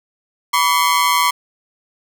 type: ring-modulated tone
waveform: sawtooth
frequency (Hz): 1063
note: C6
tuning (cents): +27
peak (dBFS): -6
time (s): 0.53-1.31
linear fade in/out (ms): 10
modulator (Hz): 80.1
effects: none